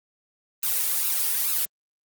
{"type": "noise with flanger", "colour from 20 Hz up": "blue", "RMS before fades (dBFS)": -24, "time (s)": [0.63, 1.65], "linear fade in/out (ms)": 0, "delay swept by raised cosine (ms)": [0.75, 2.25], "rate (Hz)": 2.3, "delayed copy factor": 1, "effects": ["Opus 24 kbps"]}